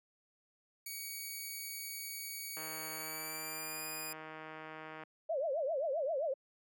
5% pulse tone with pitch glide, 2255 to 2459 Hz, C#7 to D#7, +29 to -21 cents, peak -32 dBFS, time 0.86-4.13 s, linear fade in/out 5 ms, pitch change +150 cents, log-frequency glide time 2.97-3.86 s
click train, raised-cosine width 0.5 ms, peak -32 dBFS, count 388, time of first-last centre 2.57-5.035 s, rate 157 Hz
sine tone with vibrato, 593 Hz, D5, 17 cents sharp, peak -32 dBFS, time 5.29-6.34 s, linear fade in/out 10 ms, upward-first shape triangle, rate 7.6 Hz, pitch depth 270 cents each way
effects high-pass 200 Hz 12 dB/octave

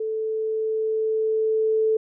sine tone with level ramp, 438.8 Hz, A4, 5 cents flat, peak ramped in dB -24 to -17 dBFS, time 0-1.97 s, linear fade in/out 5 ms, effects none

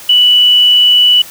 sine tone, 2960 Hz, F#7, in tune, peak -4 dBFS, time 0.09-1.22 s, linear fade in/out 5 ms, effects white hiss -32 dBFS RMS until 1.3 s

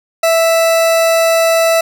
40% pulse tone, 659.3 Hz, E5, in tune, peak -8 dBFS, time 0.23-1.81 s, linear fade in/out 5 ms, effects none

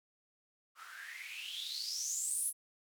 blue noise with band-pass filter sweep, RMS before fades -40 dBFS, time 0.75-2.53 s, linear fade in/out 50 ms, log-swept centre 1200 to 11000 Hz, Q 9.7, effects none

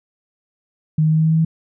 sine tone with pitch steps, 155.56 / 156.55 / 157.55 / 158.55 / 159.56 / 160.58 / 161.6 Hz, D#3 / D#3 / D#3 / D#3 / D#3 / E3 / E3, 0 / +11 / +22 / +33 / +44 / -45 / -34 cents, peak -12 dBFS, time 0.98-1.449 s, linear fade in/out 5 ms, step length 67 ms, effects none

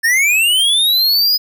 square linear sweep, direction up, 1760 to 5020 Hz, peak -11 dBFS, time 0.03-1.38 s, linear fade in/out 20 ms, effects none

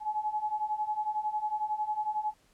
sine beating tone pair, 844 / 855 Hz, G#5 / A5, +28 / -50 cents, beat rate 11 Hz, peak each -34 / -31 dBFS, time 0-2.34 s, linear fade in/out 50 ms, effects pink hiss -66 dBFS RMS until 2.53 s + low-pass 11000 Hz 12 dB/octave

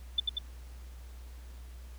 sine tone with echo, 3520 Hz, A7, in tune, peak -23 dBFS, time 0.18-0.2 s, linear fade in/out 5 ms, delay 93 ms, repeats 2, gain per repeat -3 dB, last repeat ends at 0.386 s, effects added 61 Hz sine -44 dBFS peak until 1.98 s + pink hiss -59 dBFS RMS until 1.98 s

